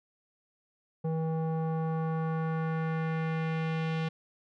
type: tone with low-pass filter sweep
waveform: square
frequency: 160.8 Hz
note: E3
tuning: 43 cents flat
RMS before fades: -31 dBFS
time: 1.04-4.09 s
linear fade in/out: 10 ms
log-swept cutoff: 630 to 3200 Hz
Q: 1.5
effects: none